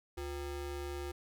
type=ring-modulated tone; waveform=square; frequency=213.9 Hz; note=A3; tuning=49 cents flat; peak=-36 dBFS; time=0.17-1.12 s; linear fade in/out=10 ms; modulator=142 Hz; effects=none